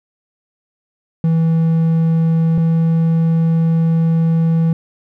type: tone pair in turn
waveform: triangle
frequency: 163.3 / 163.92 Hz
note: E3 / E3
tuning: -16 / -9 cents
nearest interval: unison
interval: 7 cents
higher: second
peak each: -9 dBFS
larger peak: neither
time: 1.24-2.58 / 2.58-4.73 s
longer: second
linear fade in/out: 2 ms
effects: none